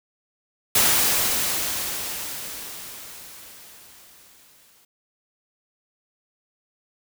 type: noise with exponential decay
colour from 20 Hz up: white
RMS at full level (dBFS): -17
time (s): 0.75-4.85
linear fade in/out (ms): 5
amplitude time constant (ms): 890
effects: none